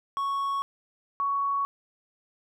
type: tone pair in turn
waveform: triangle / sine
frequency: 1108.7 / 1117.1 Hz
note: C#6 / C#6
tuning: 0 / +13 cents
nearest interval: unison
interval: 13 cents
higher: second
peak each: -24 dBFS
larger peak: neither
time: 0.17-0.62 / 1.2-1.65 s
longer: neither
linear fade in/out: 0 ms
effects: none